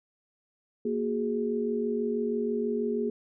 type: tone cluster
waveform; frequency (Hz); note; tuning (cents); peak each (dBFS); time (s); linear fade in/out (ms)
sine; 234.3 / 369.5 / 415.7; A#3 / F#4 / G#4; +9 / -2 / +2; -30 / -35 / -29; 0.85-3.1; 5
effects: none